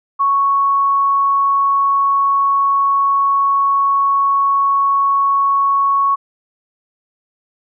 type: tone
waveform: sine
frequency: 1108.7 Hz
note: C#6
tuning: in tune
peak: -11 dBFS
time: 0.19-6.16 s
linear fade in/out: 20 ms
effects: none